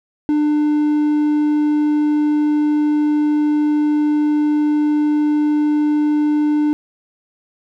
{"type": "tone", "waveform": "triangle", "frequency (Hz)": 298.9, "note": "D4", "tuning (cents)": 31, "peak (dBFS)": -11, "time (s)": [0.29, 6.73], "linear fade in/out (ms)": 0, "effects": []}